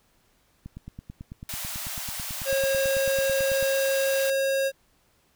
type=click train; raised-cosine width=5 ms; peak=-26 dBFS; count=28; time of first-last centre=0.66-3.627 s; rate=9.1 Hz
type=high-pass noise; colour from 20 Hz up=white; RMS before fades=-34 dBFS; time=1.49-4.3 s; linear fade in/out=2 ms; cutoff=580 Hz; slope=96 dB/octave
type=tone; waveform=square; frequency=542 Hz; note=C#5; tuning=39 cents flat; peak=-23 dBFS; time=2.45-4.72 s; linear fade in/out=50 ms
effects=pink hiss -65 dBFS RMS until 5.35 s